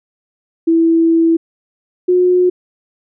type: tone pair in turn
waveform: sine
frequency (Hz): 329.6 / 361.4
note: E4 / F#4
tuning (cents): 0 / -41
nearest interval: major second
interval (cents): 159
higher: second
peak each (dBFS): -8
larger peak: neither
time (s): 0.67-1.37 / 2.08-2.5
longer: first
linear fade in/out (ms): 10
effects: none